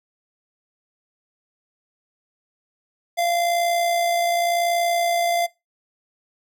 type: tone with amplitude modulation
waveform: square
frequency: 690 Hz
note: F5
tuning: 21 cents flat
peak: -18 dBFS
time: 3.17-5.47 s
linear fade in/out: 20 ms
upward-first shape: sine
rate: 60.9 Hz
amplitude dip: 35%
effects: noise-tail reverb RT60 0.2 s tail -19 dB re dry